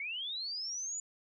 sine linear sweep, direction up, 2146 to 7030 Hz, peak -36 dBFS, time 0-1 s, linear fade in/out 2 ms, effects none

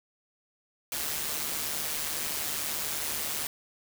white noise with amplitude modulation, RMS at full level -30 dBFS, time 0.92-3.47 s, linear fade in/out 2 ms, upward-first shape sine, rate 150 Hz, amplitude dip 55%, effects none

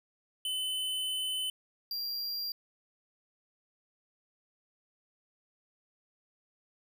square tone pair in turn, 3029 / 4757 Hz, F#7 / D8, +40 / +21 cents, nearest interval minor sixth, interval 781 cents, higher second, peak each -32 / -34 dBFS, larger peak first, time 0.45-1.5 / 1.91-2.52 s, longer first, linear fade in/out 2 ms, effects none

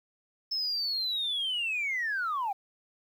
sine linear sweep, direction down, 5270 to 754 Hz, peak -27 dBFS, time 0.51-2.53 s, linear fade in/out 10 ms, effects tanh soft clip ceiling -25 dBFS + 10-bit

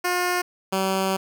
10% pulse tone pair in turn, 357.6 / 191.3 Hz, F4 / G3, +41 / -42 cents, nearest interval major seventh, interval 1083 cents, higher first, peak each -13 dBFS, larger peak neither, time 0.04-0.42 / 0.72-1.17 s, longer second, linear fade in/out 10 ms, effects none

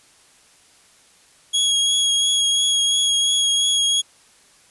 sawtooth tone with vibrato, 3313 Hz, G#7, 5 cents flat, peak -13 dBFS, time 1.53-4.02 s, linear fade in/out 20 ms, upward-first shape triangle, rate 2.9 Hz, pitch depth 19 cents each way, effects white hiss -53 dBFS RMS until 4.7 s + resampled to 24000 Hz

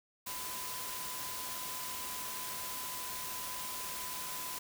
sine tone in noise, 1008 Hz, B5, 35 cents sharp, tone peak -46 dBFS, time 0.26-4.59 s, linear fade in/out 10 ms, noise white, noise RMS -41 dBFS, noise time 0.26-4.59 s, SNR -8 dB, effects none

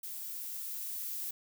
violet noise with level ramp, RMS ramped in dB -42 to -38 dBFS, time 0.03-1.31 s, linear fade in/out 5 ms, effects none

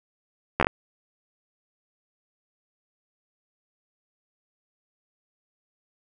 slowing click train, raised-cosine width 0.5 ms, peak -5 dBFS, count 5, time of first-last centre 0.6-0.669 s, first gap 12 ms, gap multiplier 1.25, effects none

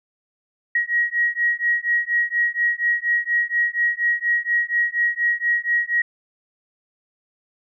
sine beating tone pair, 1896 / 1900.2 Hz, A#6 / A#6, +29 / +33 cents, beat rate 4.2 Hz, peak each -21 dBFS, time 0.75-6.02 s, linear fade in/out 5 ms, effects none

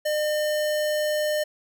square tone, 605 Hz, D#5, 49 cents flat, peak -23 dBFS, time 0.05-1.44 s, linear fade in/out 10 ms, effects none

